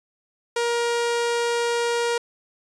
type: tone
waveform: sawtooth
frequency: 472.4 Hz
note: A#4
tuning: 23 cents sharp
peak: -17 dBFS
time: 0.56-2.18 s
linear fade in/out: 5 ms
effects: resampled to 22050 Hz